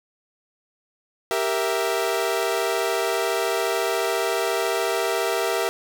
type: chord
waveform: sawtooth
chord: E diminished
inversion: first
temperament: equal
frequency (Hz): 392 / 466.2 / 659.3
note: G4 / Bb4 / E5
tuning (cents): 0 / 0 / 0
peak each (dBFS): -22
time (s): 1.31-5.69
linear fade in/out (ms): 0
effects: none